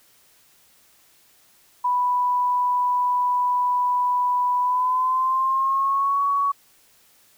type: tone with pitch glide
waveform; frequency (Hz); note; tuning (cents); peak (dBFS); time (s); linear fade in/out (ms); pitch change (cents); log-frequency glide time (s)
sine; 987.8 to 1121.7; B5 to C#6; 0 to +20; -18; 1.84-6.52; 10; +220; 4.61-6.21
effects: white hiss -57 dBFS RMS until 7.37 s